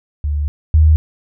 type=tone pair in turn; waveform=sine; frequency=73.42 / 77.79 Hz; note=D2 / D#2; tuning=0 / 0 cents; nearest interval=minor second; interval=100 cents; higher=second; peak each=-15 / -6 dBFS; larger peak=second; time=0.24-0.48 / 0.74-0.96 s; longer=first; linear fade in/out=0 ms; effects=none